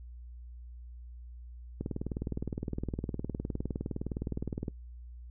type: click train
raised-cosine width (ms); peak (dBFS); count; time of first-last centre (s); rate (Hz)
3; -21; 57; 1.81-4.682; 19.5
effects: noise-tail reverb RT60 0.1 s tail -22 dB re dry + added 60 Hz sine -44 dBFS peak until 5.3 s